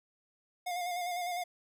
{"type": "tone with vibrato", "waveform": "square", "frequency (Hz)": 710, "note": "F5", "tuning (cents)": 28, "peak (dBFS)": -34, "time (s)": [0.66, 1.44], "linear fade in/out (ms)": 10, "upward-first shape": "square", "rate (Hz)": 9.9, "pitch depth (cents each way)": 30, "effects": []}